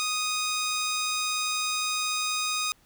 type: tone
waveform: 10% pulse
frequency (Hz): 1244.5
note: D#6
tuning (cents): 0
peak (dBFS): -18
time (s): 0-2.72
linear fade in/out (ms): 0
effects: pink hiss -62 dBFS RMS until 2.85 s